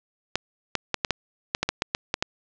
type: clicks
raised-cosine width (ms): 0.2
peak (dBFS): -5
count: 12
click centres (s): 0.356 / 0.753 / 0.943 / 1.048 / 1.107 / 1.549 / 1.63 / 1.69 / 1.821 / 1.949 / 2.141 / 2.225
effects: low-pass 7000 Hz 12 dB/octave